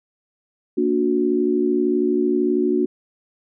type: chord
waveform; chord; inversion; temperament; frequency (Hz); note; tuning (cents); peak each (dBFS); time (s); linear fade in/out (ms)
sine; Bb augmented; none; just; 233.1 / 291.4 / 364.2; Bb3 / D4 / F#4; 0 / -13 / -27; -23 / -21 / -19; 0.77-2.86; 10
effects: none